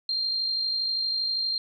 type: tone with amplitude modulation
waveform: sine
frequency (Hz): 4186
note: C8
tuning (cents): 0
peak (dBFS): -23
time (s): 0.09-1.58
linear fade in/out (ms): 2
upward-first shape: sine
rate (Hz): 52.5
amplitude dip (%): 35
effects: none